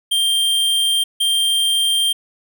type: tone pair in turn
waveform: square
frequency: 3176 / 3176 Hz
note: G7 / G7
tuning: +22 / +22 cents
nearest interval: unison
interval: 0 cents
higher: neither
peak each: -15 dBFS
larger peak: neither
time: 0.11-1.04 / 1.2-2.13 s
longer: neither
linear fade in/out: 10 ms
effects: none